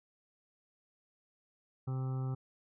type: harmonic tone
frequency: 130.6 Hz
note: C3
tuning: 3 cents flat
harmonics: 1 / 2 / 3 / 4 / 6 / 7 / 8 / 9 / 10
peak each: -33 / -47 / -49 / -55 / -53 / -61 / -62 / -57 / -56 dBFS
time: 1.87-2.35 s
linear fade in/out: 10 ms
effects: none